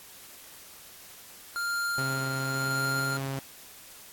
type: tone with tremolo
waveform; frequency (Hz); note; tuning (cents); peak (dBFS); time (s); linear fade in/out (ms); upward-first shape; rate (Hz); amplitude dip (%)
square; 1396.9; F6; 0; -28; 1.56-3.17; 0; sine; 0.96; 45
type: tone with pitch glide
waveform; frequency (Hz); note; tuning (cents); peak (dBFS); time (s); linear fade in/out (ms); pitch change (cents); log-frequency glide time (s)
sawtooth; 133.8 to 135.82; C3 to C#3; +39 to -35; -27; 1.98-3.39; 2; +26; 2.35-3.24
effects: white hiss -49 dBFS RMS until 4.12 s + AAC 64 kbps